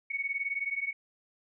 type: beating tone pair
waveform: sine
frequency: 2217 / 2236 Hz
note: C#7 / C#7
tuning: 0 / +14 cents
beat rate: 19 Hz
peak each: -33 / -34 dBFS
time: 0.1-0.93 s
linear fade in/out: 10 ms
effects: none